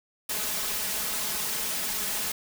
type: noise with comb filter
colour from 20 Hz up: white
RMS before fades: -30 dBFS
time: 0.29-2.32 s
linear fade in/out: 5 ms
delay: 4.7 ms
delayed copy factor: +0.7
effects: none